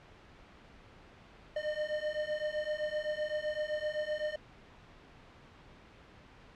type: beating tone pair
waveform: square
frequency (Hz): 603 / 610.8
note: D5 / D#5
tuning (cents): +46 / -32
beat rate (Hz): 7.8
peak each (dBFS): -37 / -36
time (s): 1.56-4.36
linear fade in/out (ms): 5
effects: pink hiss -56 dBFS RMS until 6.55 s + low-pass 3000 Hz 12 dB/octave